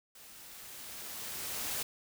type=noise with level ramp; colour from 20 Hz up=white; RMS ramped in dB=-54 to -35 dBFS; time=0.15-1.83 s; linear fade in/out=5 ms; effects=none